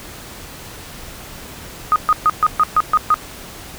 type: tone bursts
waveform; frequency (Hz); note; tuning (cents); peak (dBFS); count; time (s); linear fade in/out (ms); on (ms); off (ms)
sine; 1244.5; D#6; 0; -9; 8; 1.92-3.142; 0; 39; 130
effects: pink hiss -35 dBFS RMS until 3.78 s